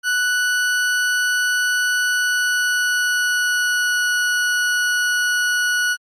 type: tone with pitch glide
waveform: 40% pulse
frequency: 1480 to 1468.1 Hz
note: F#6 to F#6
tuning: 0 to -14 cents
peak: -16 dBFS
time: 0.03-5.97 s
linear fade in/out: 50 ms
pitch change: -14 cents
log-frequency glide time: 2.02-4.12 s
effects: low-pass 12000 Hz 12 dB/octave + Opus 48 kbps